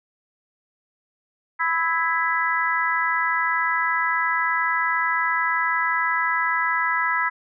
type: harmonic tone with a mistuned harmonic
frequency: 331.4 Hz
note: E4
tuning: 9 cents sharp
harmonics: 3 / 4 / 5 / 6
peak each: -25 / -25 / -25 / -25 dBFS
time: 1.59-7.3 s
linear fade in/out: 20 ms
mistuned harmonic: 4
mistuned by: -23 cents
effects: none